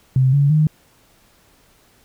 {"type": "tone with pitch steps", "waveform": "sine", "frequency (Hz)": [130.81, 141.83, 153.77], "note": ["C3", "C#3", "D#3"], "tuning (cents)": [0, 40, -20], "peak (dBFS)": -11, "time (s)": [0.16, 0.67], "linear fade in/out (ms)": 2, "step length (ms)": 170, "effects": ["pink hiss -55 dBFS RMS until 2.04 s"]}